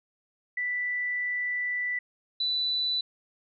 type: tone pair in turn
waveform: sine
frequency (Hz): 1975.5 / 3978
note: B6 / B7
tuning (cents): 0 / +12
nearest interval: octave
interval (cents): 1212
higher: second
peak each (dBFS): -27 / -25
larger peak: second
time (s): 0.57-1.99 / 2.4-3.01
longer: first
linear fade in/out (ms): 5
effects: none